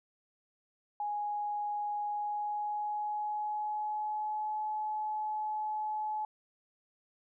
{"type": "tone with pitch glide", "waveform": "sine", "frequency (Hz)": [830.6, 854.9], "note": ["G#5", "G#5"], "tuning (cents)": [0, 50], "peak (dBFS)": -32, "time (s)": [1, 6.25], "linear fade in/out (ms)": 2, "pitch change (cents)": 50, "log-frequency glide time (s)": [2.07, 4.61], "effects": []}